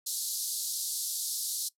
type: band-pass noise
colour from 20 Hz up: white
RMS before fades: -34 dBFS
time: 0.06-1.69 s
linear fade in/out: 10 ms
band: 3900 to 13000 Hz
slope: 48 dB/octave
effects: noise-tail reverb RT60 0.1 s tail -19 dB re dry